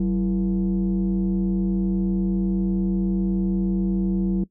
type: tone with frequency modulation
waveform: sine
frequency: 189.1 Hz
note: F#3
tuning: 38 cents sharp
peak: -18 dBFS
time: 0-4.44 s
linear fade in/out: 5 ms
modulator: 145 Hz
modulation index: 0.73
effects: noise-tail reverb RT60 0.1 s tail -20 dB re dry + tanh soft clip ceiling -15 dBFS